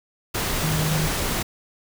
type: tone in noise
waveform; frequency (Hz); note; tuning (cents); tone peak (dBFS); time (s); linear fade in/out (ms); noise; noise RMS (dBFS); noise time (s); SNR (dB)
sine; 155.56; D#3; 0; -22; 0.63-1.08; 10; pink; -25; 0.34-1.43; 0
effects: none